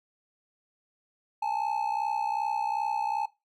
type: ring-modulated tone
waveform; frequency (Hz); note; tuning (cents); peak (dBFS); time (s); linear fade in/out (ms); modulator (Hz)
triangle; 856; A5; -48; -22; 1.42-3.26; 5; 31.3
effects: noise-tail reverb RT60 0.2 s tail -17 dB re dry